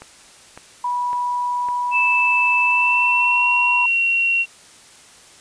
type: click train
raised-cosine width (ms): 0.5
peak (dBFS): -21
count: 4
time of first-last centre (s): 0.02-1.687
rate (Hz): 1.8
type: tone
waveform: sine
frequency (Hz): 978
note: B5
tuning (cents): -17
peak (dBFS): -19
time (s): 0.84-3.86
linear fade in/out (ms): 5
type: tone with pitch glide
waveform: sine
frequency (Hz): 2637 to 2738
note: E7 to F7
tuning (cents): 0 to -35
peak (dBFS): -15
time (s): 1.91-4.46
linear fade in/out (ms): 50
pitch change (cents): +65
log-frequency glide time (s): 2.65-3.47
effects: white hiss -46 dBFS RMS until 5.4 s + resampled to 22050 Hz